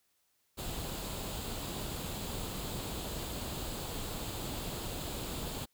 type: noise with comb filter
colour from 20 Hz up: pink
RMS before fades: -39 dBFS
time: 0.57-5.66 s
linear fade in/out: 20 ms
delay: 0.26 ms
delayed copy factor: +0.5
effects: white hiss -75 dBFS RMS until 5.73 s